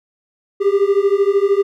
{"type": "beating tone pair", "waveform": "triangle", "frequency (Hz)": [392, 405], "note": ["G4", "G#4"], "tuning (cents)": [0, -43], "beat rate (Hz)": 13, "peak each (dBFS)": -13, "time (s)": [0.6, 1.63], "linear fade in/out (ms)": 20, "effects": []}